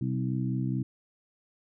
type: harmonic tone with a mistuned harmonic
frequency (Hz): 64.6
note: C2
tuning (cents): -21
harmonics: 2 / 3 / 4 / 5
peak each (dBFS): -29 / -33 / -35 / -37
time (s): 0.01-0.83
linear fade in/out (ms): 5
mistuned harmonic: 5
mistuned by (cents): -16
effects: none

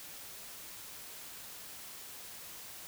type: silence
effects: white hiss -48 dBFS RMS until 2.87 s

